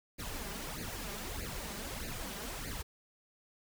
pink noise with flanger, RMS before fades -41 dBFS, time 0.18-2.83 s, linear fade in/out 20 ms, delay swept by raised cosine 0.44 to 5.04 ms, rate 1.6 Hz, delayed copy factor +0.8, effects none

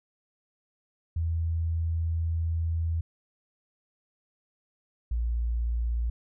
sine tone pair in turn, 82.41 / 58.27 Hz, E2 / A#1, 0 / 0 cents, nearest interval tritone, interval 600 cents, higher first, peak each -25 dBFS, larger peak neither, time 1.16-3.01 / 5.11-6.1 s, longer first, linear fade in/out 5 ms, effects none

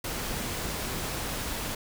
pink noise, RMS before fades -33 dBFS, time 0.04-1.75 s, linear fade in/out 5 ms, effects none

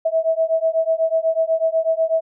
sine beating tone pair, 645 / 653.1 Hz, E5 / E5, -38 / -16 cents, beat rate 8.1 Hz, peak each -19 dBFS, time 0.05-2.21 s, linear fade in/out 10 ms, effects none

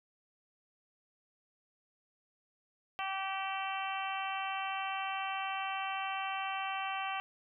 harmonic tone, 386.4 Hz, G4, 25 cents flat, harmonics 2 / 3 / 4 / 5 / 6 / 7 / 8, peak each -38 / -40 / -45 / -47 / -45 / -42 / -46 dBFS, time 2.99-7.2 s, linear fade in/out 0 ms, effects none

